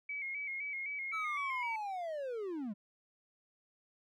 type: tone with vibrato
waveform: sine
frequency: 2217 Hz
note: C#7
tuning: in tune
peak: -37 dBFS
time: 0.09-1.76 s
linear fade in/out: 5 ms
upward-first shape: square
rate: 3.9 Hz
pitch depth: 53 cents each way
type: linear sweep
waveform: triangle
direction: down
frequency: 1330 to 190.8 Hz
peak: -35 dBFS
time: 1.12-2.74 s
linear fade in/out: 20 ms
effects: none